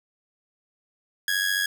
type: tone with amplitude modulation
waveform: sawtooth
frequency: 1661.2 Hz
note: G#6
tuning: in tune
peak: -16 dBFS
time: 1.28-1.66 s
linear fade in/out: 2 ms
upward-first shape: sine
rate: 94.2 Hz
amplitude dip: 65%
effects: none